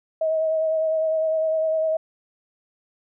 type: tone with vibrato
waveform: sine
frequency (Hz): 636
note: D#5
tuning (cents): +38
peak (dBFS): -19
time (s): 0.21-1.97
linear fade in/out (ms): 5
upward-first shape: sine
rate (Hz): 9.9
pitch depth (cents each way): 21
effects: none